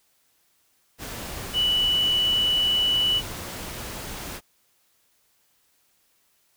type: tone in noise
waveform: sine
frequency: 2960 Hz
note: F#7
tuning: in tune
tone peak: -19 dBFS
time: 1.53-3.22 s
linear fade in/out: 50 ms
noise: pink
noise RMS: -35 dBFS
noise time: 0.98-4.41 s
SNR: +13 dB
effects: white hiss -66 dBFS RMS until 6.56 s